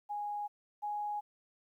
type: tone pair in turn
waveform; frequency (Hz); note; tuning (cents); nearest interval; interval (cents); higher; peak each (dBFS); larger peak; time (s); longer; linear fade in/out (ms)
sine; 827 / 831.6; G#5 / G#5; -8 / +2; unison; 10; second; -35 / -34; second; 0.09-0.48 / 0.82-1.21; neither; 20
effects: 12-bit